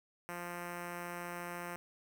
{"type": "tone with notch filter", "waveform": "5% pulse", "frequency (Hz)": 174.61, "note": "F3", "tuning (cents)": 0, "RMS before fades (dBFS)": -43, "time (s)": [0.29, 1.76], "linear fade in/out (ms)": 0, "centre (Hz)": 4600, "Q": 1.3, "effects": ["11-bit"]}